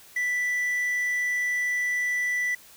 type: tone with quantisation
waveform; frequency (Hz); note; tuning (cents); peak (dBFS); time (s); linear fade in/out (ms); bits
triangle; 1975.5; B6; 0; -22; 0.16-2.55; 5; 8
effects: white hiss -51 dBFS RMS until 2.76 s